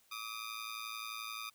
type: ring-modulated tone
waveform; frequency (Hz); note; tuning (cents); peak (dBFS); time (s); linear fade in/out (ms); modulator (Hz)
15% pulse; 1212; D#6; -46; -32; 0.11-1.5; 10; 55.7
effects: white hiss -69 dBFS RMS until 1.54 s